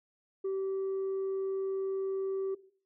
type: tone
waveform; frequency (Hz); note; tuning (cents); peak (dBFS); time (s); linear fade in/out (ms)
sine; 385.9; G4; -27; -28; 0.44-2.55; 10
effects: noise-tail reverb RT60 0.5 s tail -18 dB re dry + tanh soft clip ceiling -29 dBFS